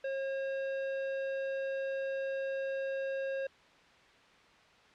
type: tone with hard clipping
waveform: triangle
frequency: 540 Hz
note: C#5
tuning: 45 cents flat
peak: -35 dBFS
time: 0.04-3.47 s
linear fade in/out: 5 ms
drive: 17 dB
effects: white hiss -60 dBFS RMS until 4.94 s + low-pass 3000 Hz 12 dB/octave